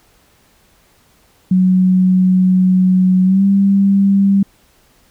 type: tone with pitch glide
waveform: sine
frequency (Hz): 185 to 197.14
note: F#3 to G3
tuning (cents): 0 to +10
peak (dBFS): -8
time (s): 1.51-4.43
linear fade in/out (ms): 5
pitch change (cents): +110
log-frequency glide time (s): 3.24-3.44
effects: pink hiss -53 dBFS RMS until 5.1 s